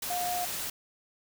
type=tone in noise; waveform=sine; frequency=714 Hz; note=F5; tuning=38 cents sharp; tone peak=-30 dBFS; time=0.1-0.45 s; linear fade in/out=5 ms; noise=white; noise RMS=-35 dBFS; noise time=0.02-0.7 s; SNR=+2 dB; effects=none